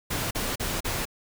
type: noise bursts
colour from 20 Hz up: pink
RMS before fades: -29 dBFS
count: 4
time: 0.1-1.054 s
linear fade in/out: 10 ms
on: 210 ms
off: 38 ms
effects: none